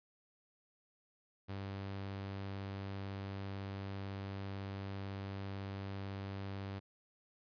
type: tone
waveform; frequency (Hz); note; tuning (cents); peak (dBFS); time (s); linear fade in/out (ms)
sawtooth; 98; G2; 0; -37; 1.48-6.8; 20
effects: resampled to 11025 Hz